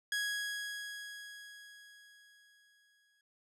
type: tone with exponential decay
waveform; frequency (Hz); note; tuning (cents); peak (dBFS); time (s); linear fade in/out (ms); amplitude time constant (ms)
sawtooth; 1661.2; G#6; 0; -28; 0.12-3.21; 2; 670
effects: low-pass 11000 Hz 12 dB/octave